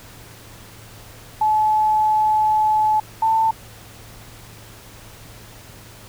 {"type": "tone pair in turn", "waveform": "sine", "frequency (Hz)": [860, 890.3], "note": ["A5", "A5"], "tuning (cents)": [-40, 20], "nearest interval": "minor second", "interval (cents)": 60, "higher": "second", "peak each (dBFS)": -14, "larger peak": "neither", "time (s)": [[1.41, 3], [3.22, 3.51]], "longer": "first", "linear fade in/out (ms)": 5, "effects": ["added 110 Hz sine -45 dBFS peak until 6.08 s", "pink hiss -43 dBFS RMS until 6.08 s"]}